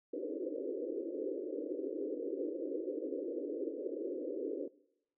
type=band-pass noise; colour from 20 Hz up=pink; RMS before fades=-39 dBFS; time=0.13-4.68 s; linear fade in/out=10 ms; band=280 to 540 Hz; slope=96 dB/octave; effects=noise-tail reverb RT60 0.8 s tail -21 dB re dry